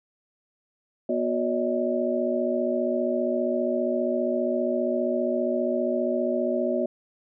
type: tone cluster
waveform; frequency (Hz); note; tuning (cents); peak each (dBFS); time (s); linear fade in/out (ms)
sine; 243.5 / 365.4 / 574 / 629; B3 / F#4 / D5 / D#5; -24 / -22 / -40 / +19; -28; 1.09-6.86; 5
effects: none